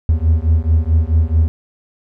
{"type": "beating tone pair", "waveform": "triangle", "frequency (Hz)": [77.78, 82.38], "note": ["D#2", "E2"], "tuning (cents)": [0, -1], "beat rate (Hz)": 4.6, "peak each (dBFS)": -12, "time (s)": [0.09, 1.48], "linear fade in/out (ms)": 0, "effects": []}